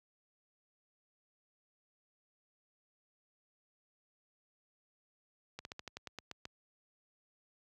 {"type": "slowing click train", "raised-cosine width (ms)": 0.2, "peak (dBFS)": -26, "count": 10, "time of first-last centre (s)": [5.59, 6.454], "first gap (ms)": 61, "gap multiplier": 1.11, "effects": ["high-pass 60 Hz 12 dB/octave"]}